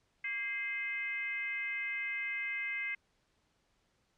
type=tone with frequency modulation; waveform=sine; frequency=2088 Hz; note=C7; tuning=4 cents flat; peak=-34 dBFS; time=0.24-2.95 s; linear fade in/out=5 ms; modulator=466 Hz; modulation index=0.76; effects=pink hiss -75 dBFS RMS until 4.17 s + low-pass 7000 Hz 12 dB/octave